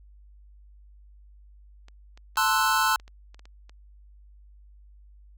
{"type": "clicks", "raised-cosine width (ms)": 0.2, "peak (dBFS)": -33, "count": 10, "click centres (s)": [1.884, 2.175, 2.358, 2.676, 2.999, 3.079, 3.345, 3.394, 3.455, 3.695]}
{"type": "chord", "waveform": "square", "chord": "F# half-diminished seventh", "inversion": "first", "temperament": "equal", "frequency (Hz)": [880, 1046.5, 1318.5, 1480], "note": ["A5", "C6", "E6", "F#6"], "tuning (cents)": [0, 0, 0, 0], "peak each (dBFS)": -27, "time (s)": [2.37, 2.96], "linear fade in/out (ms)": 2}
{"effects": ["added 50 Hz sine -49 dBFS peak until 5.37 s"]}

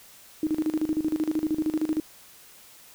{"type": "tone with tremolo", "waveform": "sine", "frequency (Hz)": 311.1, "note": "D#4", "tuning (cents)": 0, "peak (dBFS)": -21, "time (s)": [0.43, 2], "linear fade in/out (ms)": 2, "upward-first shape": "square", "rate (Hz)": 13, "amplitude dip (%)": 80, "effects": ["white hiss -51 dBFS RMS until 2.94 s"]}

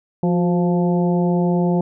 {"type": "harmonic tone with a mistuned harmonic", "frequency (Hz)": 174.61, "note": "F3", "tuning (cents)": 0, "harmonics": [1, 2, 3, 4, 5], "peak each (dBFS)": [-16, -22, -26, -28, -30], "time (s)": [0.23, 1.81], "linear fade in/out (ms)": 2, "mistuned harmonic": 2, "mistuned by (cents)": 49, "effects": []}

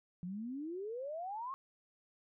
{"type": "exponential sweep", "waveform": "sine", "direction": "up", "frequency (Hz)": [170.6, 1108.7], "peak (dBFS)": -39, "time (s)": [0.23, 1.54], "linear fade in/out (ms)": 0, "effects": []}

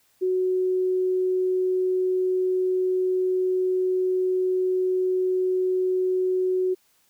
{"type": "tone", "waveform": "sine", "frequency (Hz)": 370, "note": "F#4", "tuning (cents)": 0, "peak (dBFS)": -20, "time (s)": [0.21, 6.75], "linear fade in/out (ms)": 20, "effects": ["white hiss -64 dBFS RMS until 7.09 s"]}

